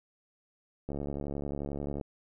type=click train; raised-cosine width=2 ms; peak=-23 dBFS; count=81; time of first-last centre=0.89-2.012 s; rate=71.3 Hz; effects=none